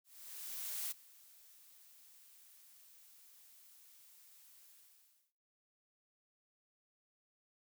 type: noise with ADSR envelope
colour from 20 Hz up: blue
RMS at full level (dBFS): -40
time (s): 0.04-5.33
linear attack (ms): 870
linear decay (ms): 18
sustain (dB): -22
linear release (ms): 620
effects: noise-tail reverb RT60 0.8 s tail -24 dB re dry